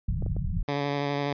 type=low-pass noise; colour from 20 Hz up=pink; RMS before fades=-28 dBFS; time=0.08-0.63 s; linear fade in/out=5 ms; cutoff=190 Hz; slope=96 dB/octave
type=clicks; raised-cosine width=2 ms; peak=-24 dBFS; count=3; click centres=0.224 / 0.263 / 0.366 s
type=tone with vibrato; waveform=10% pulse; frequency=142.7 Hz; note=D3; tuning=49 cents flat; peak=-18 dBFS; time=0.68-1.33 s; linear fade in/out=5 ms; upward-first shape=square; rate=12 Hz; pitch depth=13 cents each way
effects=resampled to 11025 Hz